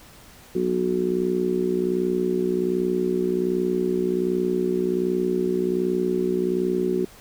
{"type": "harmonic tone", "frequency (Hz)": 61.3, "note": "B1", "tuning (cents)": -12, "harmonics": [3, 4, 5, 6, 7], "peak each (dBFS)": [-28, -29, -33, -22, -32], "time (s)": [0.55, 7.05], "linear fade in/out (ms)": 5, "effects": ["pink hiss -48 dBFS RMS until 7.2 s"]}